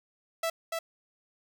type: tone with echo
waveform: sawtooth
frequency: 659.3 Hz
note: E5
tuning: in tune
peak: -24 dBFS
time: 0.43-0.5 s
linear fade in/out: 5 ms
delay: 290 ms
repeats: 1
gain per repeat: -3 dB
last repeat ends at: 0.79 s
effects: none